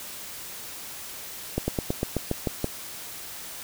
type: slowing click train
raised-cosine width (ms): 2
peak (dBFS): -11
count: 9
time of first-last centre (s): 1.58-2.644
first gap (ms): 100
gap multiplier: 1.08
effects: white hiss -39 dBFS RMS until 3.63 s